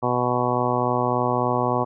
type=harmonic tone; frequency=123.47 Hz; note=B2; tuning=in tune; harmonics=1 / 2 / 3 / 4 / 5 / 6 / 7 / 8 / 9; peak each=-28 / -28 / -28 / -28 / -28 / -28 / -28 / -28 / -28 dBFS; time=0.02-1.85 s; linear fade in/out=20 ms; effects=none